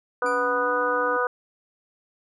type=harmonic tone; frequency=246.9 Hz; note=B3; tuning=in tune; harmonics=2 / 3 / 4 / 5 / 6; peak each=-25 / -34 / -29 / -26 / -27 dBFS; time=0.22-1.27 s; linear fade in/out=2 ms
type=tone with pitch glide; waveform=triangle; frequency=279.8 to 292.4 Hz; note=C#4 to D4; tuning=+16 to -7 cents; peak=-33 dBFS; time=0.24-1.17 s; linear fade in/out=5 ms; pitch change=+77 cents; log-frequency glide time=0.61-0.68 s
type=tone with exponential decay; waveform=10% pulse; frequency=2349 Hz; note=D7; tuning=in tune; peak=-29 dBFS; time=0.26-0.61 s; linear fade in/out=1 ms; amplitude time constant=75 ms
effects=resampled to 22050 Hz